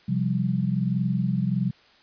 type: chord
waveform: sine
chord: C suspended fourth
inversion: none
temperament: equal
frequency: 130.81 / 174.61 / 196 Hz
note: C3 / F3 / G3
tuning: 0 / 0 / 0 cents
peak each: -26 dBFS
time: 0.08-1.71 s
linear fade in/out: 10 ms
effects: white hiss -56 dBFS RMS until 2.02 s + resampled to 11025 Hz